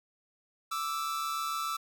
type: tone pair together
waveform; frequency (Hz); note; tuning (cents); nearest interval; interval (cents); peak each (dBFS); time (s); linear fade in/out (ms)
45% pulse; 1174.7 / 1321.5; D6 / E6; 0 / +4; major second; 204; -36 / -33; 0.71-1.77; 10
effects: none